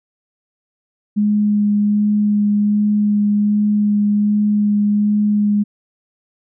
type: tone with vibrato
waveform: sine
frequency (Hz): 207.7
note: G#3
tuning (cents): 0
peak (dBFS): -12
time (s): 1.16-5.64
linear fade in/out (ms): 20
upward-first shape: sine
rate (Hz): 1.3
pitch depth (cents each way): 10
effects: none